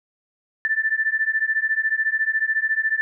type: beating tone pair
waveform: sine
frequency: 1760 / 1774 Hz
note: A6 / A6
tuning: 0 / +14 cents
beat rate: 14 Hz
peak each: -22 dBFS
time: 0.65-3.01 s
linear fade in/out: 0 ms
effects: none